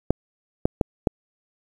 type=clicks; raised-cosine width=2 ms; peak=-4 dBFS; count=4; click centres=0.106 / 0.655 / 0.812 / 1.072 s; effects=7-bit